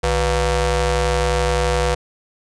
sawtooth ring-modulated tone, 215.2 Hz, A3, 38 cents flat, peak -9 dBFS, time 0.03-1.95 s, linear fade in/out 10 ms, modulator 277 Hz, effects resampled to 22050 Hz

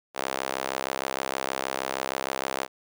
sawtooth tone with high-pass filter, 66.4 Hz, C2, 26 cents sharp, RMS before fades -31 dBFS, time 0.14-2.68 s, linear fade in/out 50 ms, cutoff 590 Hz, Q 1.1, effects none

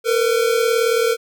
square tone pair together, 455.3 / 493.9 Hz, A#4 / B4, -41 / 0 cents, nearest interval minor second, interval 141 cents, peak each -17 / -21 dBFS, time 0.04-1.17 s, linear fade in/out 50 ms, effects none

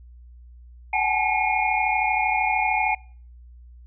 sine tone cluster, 754 / 833 / 866 / 2169 / 2418 Hz, F#5 / G#5 / A5 / C#7 / D7, +32 / +5 / -28 / -38 / +50 cents, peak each -26 dBFS, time 0.93-2.95 s, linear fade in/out 5 ms, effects noise-tail reverb RT60 0.5 s tail -26 dB re dry + added 60 Hz sine -43 dBFS peak until 3.86 s

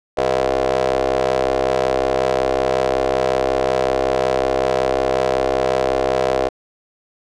20% pulse ring-modulated tone, 65.41 Hz, C2, in tune, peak -8 dBFS, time 0.17-6.49 s, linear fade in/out 10 ms, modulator 557 Hz, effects low-pass 6000 Hz 12 dB/octave

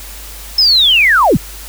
sine linear sweep, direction down, 5274 to 85 Hz, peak -6 dBFS, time 0.58-1.37 s, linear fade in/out 5 ms, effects added 50 Hz sine -31 dBFS peak until 1.68 s + white hiss -32 dBFS RMS until 1.68 s

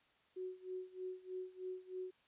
sine tone with tremolo, 370 Hz, F#4, in tune, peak -40 dBFS, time 0.36-2.11 s, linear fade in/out 10 ms, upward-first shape sine, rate 3.2 Hz, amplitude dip 90%, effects white hiss -72 dBFS RMS until 2.27 s + resampled to 8000 Hz

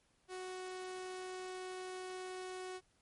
sawtooth tone, 370 Hz, F#4, in tune, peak -39 dBFS, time 0.28-2.81 s, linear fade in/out 50 ms, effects pink hiss -74 dBFS RMS until 3.01 s + MP3 48 kbps

